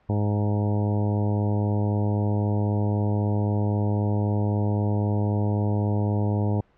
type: harmonic tone with a mistuned harmonic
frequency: 103.83 Hz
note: G#2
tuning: in tune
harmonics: 1 / 2 / 3 / 4 / 5 / 6 / 7 / 8 / 9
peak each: -22 / -28 / -32 / -34 / -36 / -38 / -39 / -40 / -41 dBFS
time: 0.09-6.61 s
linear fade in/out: 5 ms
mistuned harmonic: 8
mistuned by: +19 cents
effects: pink hiss -62 dBFS RMS until 6.77 s + low-pass 2000 Hz 12 dB/octave